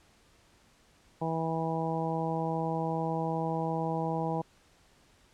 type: harmonic tone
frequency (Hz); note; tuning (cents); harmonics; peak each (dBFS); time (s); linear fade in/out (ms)
162.6; E3; -23; 1 / 2 / 3 / 4 / 5 / 6; -33 / -37 / -36 / -38 / -35 / -39; 1.21-4.42; 10
effects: pink hiss -63 dBFS RMS until 5.33 s + low-pass 9000 Hz 12 dB/octave